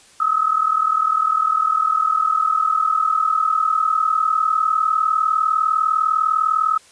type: tone pair together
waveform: sine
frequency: 1260.1 / 1300 Hz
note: D#6 / E6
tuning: +22 / -24 cents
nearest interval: minor second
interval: 54 cents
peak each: -18 dBFS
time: 0.2-6.78 s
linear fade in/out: 5 ms
effects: white hiss -49 dBFS RMS until 6.91 s + resampled to 22050 Hz